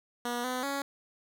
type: tone with pitch steps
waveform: 10% pulse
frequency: 241.2 / 253 / 278.8 Hz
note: B3 / B3 / C#4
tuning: -41 / +42 / +10 cents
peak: -23 dBFS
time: 0.25-0.82 s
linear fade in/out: 2 ms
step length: 190 ms
effects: none